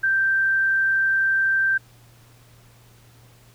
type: tone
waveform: sine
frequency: 1568 Hz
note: G6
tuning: in tune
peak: -17 dBFS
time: 0.03-1.78 s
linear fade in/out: 10 ms
effects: added 118 Hz sine -51 dBFS peak until 3.54 s + pink hiss -55 dBFS RMS until 3.54 s

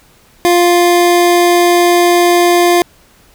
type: tone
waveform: 25% pulse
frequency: 349.7 Hz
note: F4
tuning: 2 cents sharp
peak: -3 dBFS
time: 0.45-2.82 s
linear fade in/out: 0 ms
effects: pink hiss -47 dBFS RMS until 3.34 s

